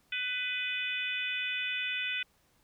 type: harmonic tone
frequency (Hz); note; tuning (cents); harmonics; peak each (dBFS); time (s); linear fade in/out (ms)
498.9; B4; +17; 3 / 4 / 5 / 6 / 7; -39 / -39 / -34 / -39 / -40; 0.12-2.23; 5
effects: pink hiss -69 dBFS RMS until 2.63 s